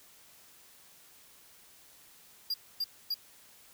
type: tone bursts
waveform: square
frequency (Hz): 4802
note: D8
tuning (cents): +38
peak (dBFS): -30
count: 3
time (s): 2.5-3.143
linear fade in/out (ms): 5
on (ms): 41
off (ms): 260
effects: white hiss -58 dBFS RMS until 3.73 s